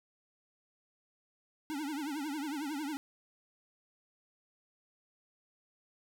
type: tone with vibrato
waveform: square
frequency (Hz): 293.7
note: D4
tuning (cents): 0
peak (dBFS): -36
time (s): 1.7-2.97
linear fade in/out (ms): 0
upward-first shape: triangle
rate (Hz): 11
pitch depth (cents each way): 170
effects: none